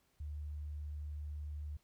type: tone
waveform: sine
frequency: 74.4 Hz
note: D2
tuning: 23 cents sharp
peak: -40 dBFS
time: 0.2-1.77 s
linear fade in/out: 5 ms
effects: pink hiss -75 dBFS RMS until 1.83 s